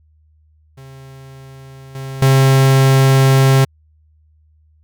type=tone with level steps; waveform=45% pulse; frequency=134.1 Hz; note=C3; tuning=43 cents sharp; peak=-35 / -25 / -8 dBFS; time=0.77-3.65 s; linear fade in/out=10 ms; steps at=1.95 / 2.22 s; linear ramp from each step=2 ms; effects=added 77 Hz sine -50 dBFS peak until 4.83 s